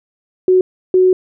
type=tone bursts at uneven times; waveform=sine; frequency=370 Hz; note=F#4; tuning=in tune; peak=-7 dBFS; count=2; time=0.48-0.61 / 0.94-1.13 s; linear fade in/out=2 ms; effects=none